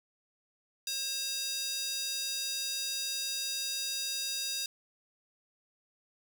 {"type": "tone with high-pass filter", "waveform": "square", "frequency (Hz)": 537, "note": "C5", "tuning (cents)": 45, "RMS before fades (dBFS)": -35, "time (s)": [0.87, 4.66], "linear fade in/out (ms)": 2, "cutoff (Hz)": 4500, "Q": 2.1, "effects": []}